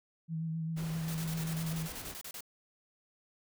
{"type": "tone with vibrato", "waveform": "sine", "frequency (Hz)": 161.8, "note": "E3", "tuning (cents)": -32, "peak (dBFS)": -33, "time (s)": [0.28, 1.89], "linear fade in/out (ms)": 50, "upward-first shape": "sine", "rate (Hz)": 7.6, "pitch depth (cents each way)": 25}
{"type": "noise", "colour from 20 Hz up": "pink", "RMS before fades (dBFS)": -46, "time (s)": [0.76, 2.15], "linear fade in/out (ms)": 20}
{"type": "noise bursts", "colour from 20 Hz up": "white", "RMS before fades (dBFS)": -44, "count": 14, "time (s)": [1.08, 2.407], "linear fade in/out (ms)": 2, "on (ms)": 66, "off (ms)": 31}
{"effects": []}